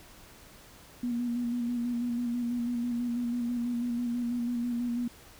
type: tone with vibrato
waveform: sine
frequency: 240 Hz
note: B3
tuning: 49 cents flat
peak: -28 dBFS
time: 1.03-5.08 s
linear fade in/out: 5 ms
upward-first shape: square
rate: 6.1 Hz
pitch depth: 25 cents each way
effects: pink hiss -53 dBFS RMS until 5.39 s